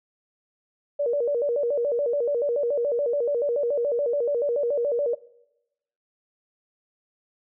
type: tone with vibrato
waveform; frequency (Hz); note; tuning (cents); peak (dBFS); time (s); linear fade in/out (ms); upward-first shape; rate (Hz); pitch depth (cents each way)
sine; 523; C5; -1; -21; 0.99-5.15; 10; square; 7; 170
effects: noise-tail reverb RT60 0.9 s tail -21 dB re dry